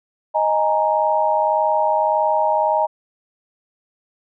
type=chord; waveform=sine; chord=D# suspended fourth; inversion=none; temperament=equal; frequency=622.3 / 830.6 / 932.3 Hz; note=D#5 / G#5 / A#5; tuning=0 / 0 / 0 cents; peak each=-19 / -20 / -19 dBFS; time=0.34-2.87 s; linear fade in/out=20 ms; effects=none